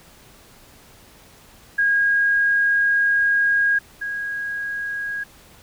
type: tone pair in turn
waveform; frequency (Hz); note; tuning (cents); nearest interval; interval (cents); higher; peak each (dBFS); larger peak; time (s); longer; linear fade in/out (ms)
sine; 1634 / 1643.5; G#6 / G#6; -29 / -19; unison; 10; second; -15 / -24; first; 1.78-3.79 / 4.01-5.24; first; 10
effects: pink hiss -49 dBFS RMS until 5.62 s